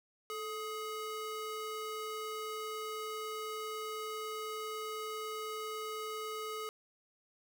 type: ring-modulated tone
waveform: square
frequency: 845 Hz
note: G#5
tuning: 30 cents sharp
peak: -36 dBFS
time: 0.3-6.69 s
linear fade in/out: 0 ms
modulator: 409 Hz
effects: none